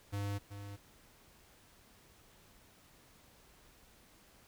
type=tone with echo; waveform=square; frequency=100.9 Hz; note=G#2; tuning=49 cents flat; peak=-36 dBFS; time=0.12-0.39 s; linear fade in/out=20 ms; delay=380 ms; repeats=1; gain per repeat=-9 dB; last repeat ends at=0.77 s; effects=pink hiss -63 dBFS RMS until 4.47 s